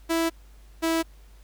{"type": "tone pair in turn", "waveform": "sawtooth", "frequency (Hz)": [329.9, 327.2], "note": ["E4", "E4"], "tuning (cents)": [1, -13], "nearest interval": "unison", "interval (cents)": 14, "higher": "first", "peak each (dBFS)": -18, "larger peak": "neither", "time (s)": [[0.09, 0.3], [0.82, 1.03]], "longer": "neither", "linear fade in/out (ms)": 20, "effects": ["added 50 Hz sine -47 dBFS peak until 1.43 s", "pink hiss -60 dBFS RMS until 1.43 s"]}